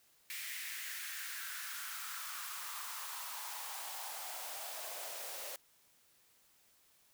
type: noise with high-pass filter sweep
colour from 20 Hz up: white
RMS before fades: -44 dBFS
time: 0.3-5.56 s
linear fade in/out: 2 ms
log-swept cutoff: 2100 to 540 Hz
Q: 3.8
effects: white hiss -69 dBFS RMS until 7.13 s